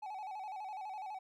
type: tone with vibrato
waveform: triangle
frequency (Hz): 803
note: G5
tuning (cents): +41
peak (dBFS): -39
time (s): 0.02-1.19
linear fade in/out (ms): 10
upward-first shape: square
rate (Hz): 12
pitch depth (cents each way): 100
effects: none